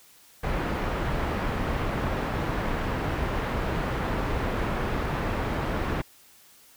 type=low-pass noise; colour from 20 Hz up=pink; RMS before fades=-28 dBFS; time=0.43-6.02 s; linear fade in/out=10 ms; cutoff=1800 Hz; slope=12 dB/octave; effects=white hiss -55 dBFS RMS until 6.76 s

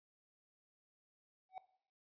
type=tone with exponential growth; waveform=triangle; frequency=753 Hz; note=F#5; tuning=30 cents sharp; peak=-38 dBFS; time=1.49-1.58 s; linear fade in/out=2 ms; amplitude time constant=18 ms; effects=noise-tail reverb RT60 0.6 s tail -17 dB re dry + resampled to 11025 Hz

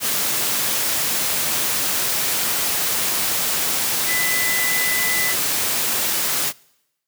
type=tone in noise; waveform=sine; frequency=2001 Hz; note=B6; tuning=22 cents sharp; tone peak=-21 dBFS; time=4.06-5.35 s; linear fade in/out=50 ms; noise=white; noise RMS=-21 dBFS; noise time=0-6.53 s; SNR=-3 dB; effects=noise-tail reverb RT60 0.9 s tail -25 dB re dry + high-pass 100 Hz 12 dB/octave

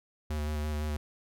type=tone with vibrato; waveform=square; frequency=75.4 Hz; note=D2; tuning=46 cents sharp; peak=-31 dBFS; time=0.3-0.97 s; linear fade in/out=5 ms; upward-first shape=square; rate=5.9 Hz; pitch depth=19 cents each way; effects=none

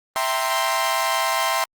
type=chord; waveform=sawtooth; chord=C dominant seventh; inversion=first; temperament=equal with one note detuned; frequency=659.3 / 784 / 925.9 / 1046.5 Hz; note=E5 / G5 / Bb5 / C6; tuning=0 / 0 / -12 / 0 cents; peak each=-22 / -23 / -24 / -19 dBFS; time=0.16-1.64 s; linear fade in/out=0 ms; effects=Opus 24 kbps

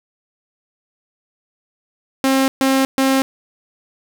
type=tone bursts; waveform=sawtooth; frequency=267.2 Hz; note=C4; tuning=36 cents sharp; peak=-9 dBFS; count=3; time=2.24-3.22 s; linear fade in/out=0 ms; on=240 ms; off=130 ms; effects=7-bit

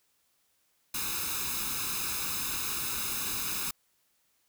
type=noise with comb filter; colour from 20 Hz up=white; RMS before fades=-33 dBFS; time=0.94-3.71 s; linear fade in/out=5 ms; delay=0.78 ms; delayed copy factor=+0.75; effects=white hiss -72 dBFS RMS until 4.48 s

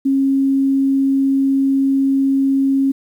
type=tone; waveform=sine; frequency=271.6 Hz; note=C#4; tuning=35 cents flat; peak=-12 dBFS; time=0.05-2.92 s; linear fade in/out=10 ms; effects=8-bit

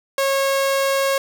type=tone; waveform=sawtooth; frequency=546 Hz; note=C#5; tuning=26 cents flat; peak=-13 dBFS; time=0.18-1.18 s; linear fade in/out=2 ms; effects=none

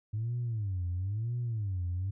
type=tone with vibrato; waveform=sine; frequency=103.3 Hz; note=G#2; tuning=9 cents flat; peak=-29 dBFS; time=0.13-2.11 s; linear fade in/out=10 ms; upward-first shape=sine; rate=1 Hz; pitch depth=280 cents each way; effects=tanh soft clip ceiling -27 dBFS

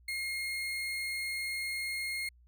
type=tone; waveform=35% pulse; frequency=2141 Hz; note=C7; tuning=39 cents sharp; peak=-32 dBFS; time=0.08-2.29 s; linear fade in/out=5 ms; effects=added 60 Hz sine -58 dBFS peak until 2.47 s

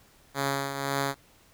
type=tone with tremolo; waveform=5% pulse; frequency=138.59 Hz; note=C#3; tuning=in tune; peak=-14 dBFS; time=0.34-1.15 s; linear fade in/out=50 ms; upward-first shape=triangle; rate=1.9 Hz; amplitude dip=60%; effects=pink hiss -59 dBFS RMS until 1.53 s

